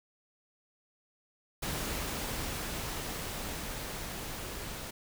pink noise with level ramp, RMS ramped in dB -35 to -41 dBFS, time 1.62-4.91 s, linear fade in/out 10 ms, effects none

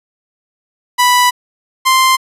sawtooth tone pair in turn, 987 / 1045.7 Hz, B5 / C6, -1 / -1 cents, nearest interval minor second, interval 100 cents, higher second, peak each -4 dBFS, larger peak neither, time 0.98-1.31 / 1.85-2.17 s, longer first, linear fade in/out 20 ms, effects resampled to 32000 Hz

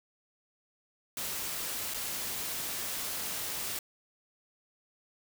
white noise with dropouts, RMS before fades -36 dBFS, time 1.17-3.79 s, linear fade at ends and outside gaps 2 ms, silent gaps 1.939-1.943 s, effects none

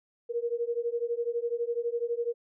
sine beating tone pair, 466.2 / 478.2 Hz, A#4 / A#4, 0 / +44 cents, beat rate 12 Hz, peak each -31 dBFS, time 0.29-2.34 s, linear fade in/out 20 ms, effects none

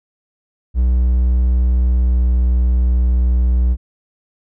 triangle tone with pitch glide, 61.74 to 61.35 Hz, B1 to B1, 0 to -11 cents, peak -9 dBFS, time 0.74-3.77 s, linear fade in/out 50 ms, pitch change -11 cents, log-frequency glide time 1.91-2.22 s, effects none

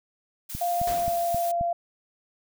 blue noise, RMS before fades -37 dBFS, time 0.49-1.52 s, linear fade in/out 10 ms
click train, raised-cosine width 5 ms, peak -21 dBFS, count 5, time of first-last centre 0.55-1.611 s, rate 3.77 Hz
sine tone with pitch glide, 698.5 to 688.1 Hz, F5 to F5, 0 to -26 cents, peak -23 dBFS, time 0.61-1.73 s, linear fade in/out 5 ms, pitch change -26 cents, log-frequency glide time 0.92-1.09 s
pink noise with exponential decay, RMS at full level -33 dBFS, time 0.87-1.52 s, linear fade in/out 5 ms, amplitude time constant 140 ms
effects none

